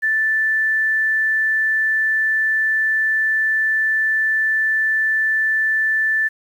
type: tone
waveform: sine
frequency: 1760 Hz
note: A6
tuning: in tune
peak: -15 dBFS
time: 0.02-6.29 s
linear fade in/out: 20 ms
effects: 8-bit